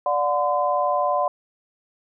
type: tone cluster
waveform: sine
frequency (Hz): 585 / 725 / 1023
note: D5 / F#5 / C6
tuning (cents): -7 / -35 / -39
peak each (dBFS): -23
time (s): 0.06-1.28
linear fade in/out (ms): 2
effects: none